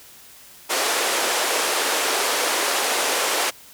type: band-pass noise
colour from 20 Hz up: pink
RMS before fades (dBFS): -22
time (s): 0.69-3.51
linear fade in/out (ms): 20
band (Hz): 400 to 12000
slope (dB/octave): 24
effects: white hiss -46 dBFS RMS until 3.73 s